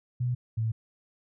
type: tone pair in turn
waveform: sine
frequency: 123.47 / 111.76 Hz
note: B2 / A2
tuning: 0 / +27 cents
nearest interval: major second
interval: 173 cents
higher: first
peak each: -25 dBFS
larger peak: neither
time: 0.2-0.35 / 0.57-0.72 s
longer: neither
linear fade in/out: 10 ms
effects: none